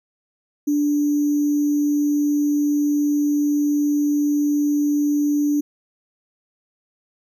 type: tone with sample-and-hold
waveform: sine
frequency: 292.9 Hz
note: D4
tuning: 5 cents flat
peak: -16 dBFS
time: 0.67-5.61 s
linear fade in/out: 10 ms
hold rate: 6300 Hz
effects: none